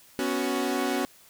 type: chord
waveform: sawtooth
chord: B suspended second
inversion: none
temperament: equal with one note detuned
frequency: 246.9 / 278.5 / 370 Hz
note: B3 / C#4 / F#4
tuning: 0 / +8 / 0 cents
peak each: -27 / -25 / -26 dBFS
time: 0.19-1.05 s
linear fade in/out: 0 ms
effects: white hiss -55 dBFS RMS until 1.29 s